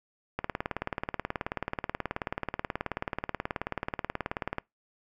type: click train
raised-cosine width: 0.5 ms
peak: -15 dBFS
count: 79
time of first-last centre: 0.39-4.584 s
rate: 18.6 Hz
effects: noise-tail reverb RT60 0.2 s tail -25 dB re dry